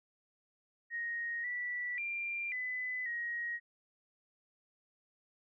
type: tone with pitch steps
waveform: sine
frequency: 1871 / 1959 / 2381 / 2006 / 1888 Hz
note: A#6 / B6 / D7 / B6 / A#6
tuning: +6 / -15 / +23 / +26 / +22 cents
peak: -35 dBFS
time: 0.9-3.6 s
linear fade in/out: 50 ms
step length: 540 ms
effects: none